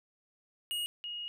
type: tone pair in turn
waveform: square / sine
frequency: 2875 / 2875 Hz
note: F7 / F7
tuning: +50 / +50 cents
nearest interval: unison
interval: 0 cents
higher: neither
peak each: -33 / -37 dBFS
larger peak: first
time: 0.71-0.86 / 1.04-1.28 s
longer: second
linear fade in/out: 0 ms
effects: none